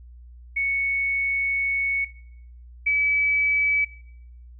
sine tone pair in turn, 2217 / 2291 Hz, C#7 / D7, 0 / -44 cents, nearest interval minor second, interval 56 cents, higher second, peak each -21 / -18 dBFS, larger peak second, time 0.56-2.05 / 2.86-3.85 s, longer first, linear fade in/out 10 ms, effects noise-tail reverb RT60 0.7 s tail -18 dB re dry + added 60 Hz sine -42 dBFS peak until 4.59 s

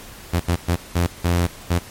sawtooth tone bursts at uneven times, 86.9 Hz, F2, 8 cents flat, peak -12 dBFS, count 6, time 0.33-0.4 / 0.48-0.56 / 0.68-0.76 / 0.95-1.07 / 1.24-1.47 / 1.7-1.79 s, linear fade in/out 10 ms, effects pink hiss -40 dBFS RMS until 1.9 s + MP3 64 kbps

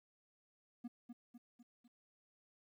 triangle tone with echo, 240 Hz, B3, 49 cents flat, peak -40 dBFS, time 0.84-0.88 s, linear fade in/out 10 ms, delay 250 ms, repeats 4, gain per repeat -5 dB, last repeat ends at 1.88 s, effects 13-bit

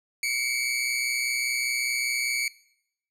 sawtooth tone pair together, 2169 / 2294 Hz, C#7 / D7, -38 / -41 cents, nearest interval minor second, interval 97 cents, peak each -26 / -23 dBFS, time 0.23-2.48 s, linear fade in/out 2 ms, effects noise-tail reverb RT60 0.7 s tail -19 dB re dry + low-pass 12000 Hz 12 dB/octave

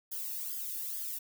violet noise with flanger, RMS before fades -38 dBFS, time 0.11-1.19 s, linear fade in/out 10 ms, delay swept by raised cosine 0.6 to 1.14 ms, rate 2.3 Hz, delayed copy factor +0.8, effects none

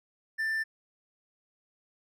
triangle tone, 1777 Hz, A6, 17 cents sharp, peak -26 dBFS, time 0.38-0.64 s, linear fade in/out 20 ms, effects none

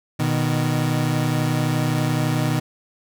30% pulse tone pair together, 122.23 / 154 Hz, B2 / D#3, -17 / -17 cents, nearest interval major third, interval 400 cents, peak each -19 / -19 dBFS, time 0.19-2.6 s, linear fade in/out 10 ms, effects none

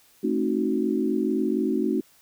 sine chord, A diminished seventh, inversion none, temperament equal with one note detuned, 220 / 267.1 / 311.1 / 370 Hz, A3 / C4 / Eb4 / Gb4, 0 / +36 / 0 / 0 cents, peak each -27 dBFS, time 0.23-2.01 s, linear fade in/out 10 ms, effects white hiss -58 dBFS RMS until 2.21 s

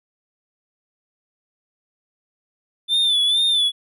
triangle tone with vibrato, 3520 Hz, A7, in tune, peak -14 dBFS, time 2.88-3.72 s, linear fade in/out 50 ms, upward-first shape sine, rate 2.2 Hz, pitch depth 68 cents each way, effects none

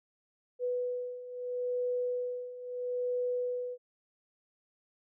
sine beating tone pair, 493.9 / 494.66 Hz, B4 / B4, 0 / +3 cents, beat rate 0.76 Hz, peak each -37 / -33 dBFS, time 0.59-3.78 s, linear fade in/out 50 ms, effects none

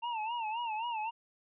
square tone with vibrato, 906 Hz, A#5, 50 cents flat, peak -34 dBFS, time 0.02-1.11 s, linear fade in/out 20 ms, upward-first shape sine, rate 3.8 Hz, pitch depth 110 cents each way, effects resampled to 8000 Hz

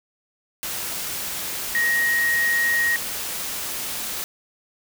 sine tone in noise, 1882 Hz, A#6, 16 cents sharp, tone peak -18 dBFS, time 1.75-2.96 s, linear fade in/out 0 ms, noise white, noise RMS -29 dBFS, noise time 0.63-4.24 s, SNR +8 dB, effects none

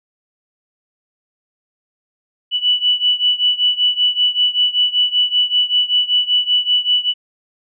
sine beating tone pair, 2960 / 2965.2 Hz, F#7 / F#7, 0 / +3 cents, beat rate 5.2 Hz, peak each -15 / -17 dBFS, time 2.51-7.14 s, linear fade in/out 50 ms, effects none

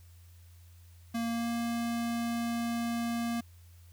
square tone with pitch glide, 231.4 to 234 Hz, A#3 to A#3, -13 to +7 cents, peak -31 dBFS, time 1.14-3.41 s, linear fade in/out 10 ms, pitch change +20 cents, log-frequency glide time 1.27-1.48 s, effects added 86 Hz sine -52 dBFS peak until 3.92 s + white hiss -65 dBFS RMS until 3.92 s

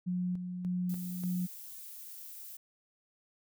sine tone with tremolo, 180 Hz, F#3, 47 cents flat, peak -30 dBFS, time 0.06-1.47 s, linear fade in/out 20 ms, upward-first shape square, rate 1.7 Hz, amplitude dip 50%
violet noise, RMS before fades -47 dBFS, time 0.89-2.57 s, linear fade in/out 5 ms
effects none

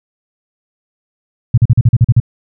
sine tone bursts, 117.8 Hz, A#2, 19 cents sharp, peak -3 dBFS, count 9, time 1.54-2.201 s, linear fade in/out 5 ms, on 37 ms, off 41 ms, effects none

